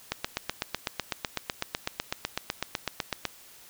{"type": "click train", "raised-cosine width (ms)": 0.2, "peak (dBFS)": -10, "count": 26, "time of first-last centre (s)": [0.12, 3.253], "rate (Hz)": 7.98, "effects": ["white hiss -52 dBFS RMS until 3.69 s"]}